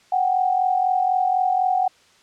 sine tone pair together, 740 / 784 Hz, F#5 / G5, 0 / 0 cents, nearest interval minor second, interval 100 cents, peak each -18 / -23 dBFS, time 0.12-1.88 s, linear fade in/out 5 ms, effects white hiss -55 dBFS RMS until 2.22 s + low-pass 6000 Hz 12 dB/octave

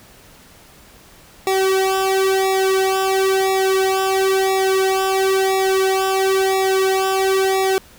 sawtooth tone with flanger, 382.9 Hz, G4, 41 cents flat, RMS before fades -17 dBFS, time 1.47-7.78 s, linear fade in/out 0 ms, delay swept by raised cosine 0.65 to 2.15 ms, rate 0.98 Hz, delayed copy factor -1, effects pink hiss -46 dBFS RMS until 7.98 s

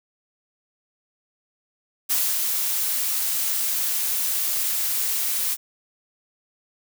blue noise with ADSR envelope, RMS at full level -21 dBFS, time 2.09-5.57 s, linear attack 21 ms, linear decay 250 ms, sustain -3 dB, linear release 44 ms, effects none

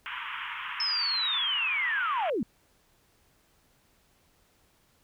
pink band-pass noise, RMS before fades -37 dBFS, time 0.06-2.3 s, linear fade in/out 0 ms, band 930 to 3200 Hz, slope 96 dB/octave
sine linear sweep, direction down, 5274 to 185 Hz, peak -26 dBFS, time 0.8-2.43 s, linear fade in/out 2 ms
effects pink hiss -66 dBFS RMS until 5.03 s

